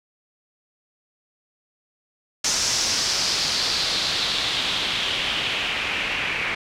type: noise with low-pass filter sweep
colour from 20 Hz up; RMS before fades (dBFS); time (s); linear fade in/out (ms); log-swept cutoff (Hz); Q
white; -24; 2.44-6.55; 5; 6100 to 2300; 3.1
effects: none